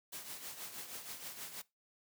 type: noise with tremolo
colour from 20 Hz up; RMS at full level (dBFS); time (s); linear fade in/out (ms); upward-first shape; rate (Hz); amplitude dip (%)
white; -44; 0.12-1.62; 10; triangle; 6.3; 65
effects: noise-tail reverb RT60 0.2 s tail -20 dB re dry + high-pass 100 Hz 12 dB/octave